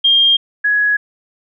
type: tone pair in turn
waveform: sine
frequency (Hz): 3212 / 1675.2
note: G7 / G#6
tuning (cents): +41 / +15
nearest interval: major seventh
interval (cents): 1126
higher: first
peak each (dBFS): -8 / -11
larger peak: first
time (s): 0.04-0.37 / 0.64-0.97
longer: neither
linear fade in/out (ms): 10
effects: none